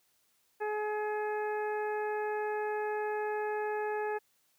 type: harmonic tone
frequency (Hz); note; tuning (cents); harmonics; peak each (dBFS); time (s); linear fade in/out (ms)
423.2; G#4; +33; 1 / 2 / 3 / 4 / 5 / 6; -33 / -36 / -48 / -41 / -53 / -51; 0.6-4.19; 20
effects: white hiss -72 dBFS RMS until 4.58 s + high-pass 60 Hz 12 dB/octave